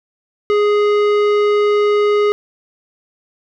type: tone with tanh clipping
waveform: sine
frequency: 415.3 Hz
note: G#4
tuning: in tune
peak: -13 dBFS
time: 0.5-2.32 s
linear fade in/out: 0 ms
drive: 15 dB
effects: none